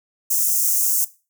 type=high-pass noise; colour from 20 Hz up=white; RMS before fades=-19 dBFS; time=0.3-1.05 s; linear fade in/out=10 ms; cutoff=6000 Hz; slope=48 dB/octave; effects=noise-tail reverb RT60 0.3 s tail -17 dB re dry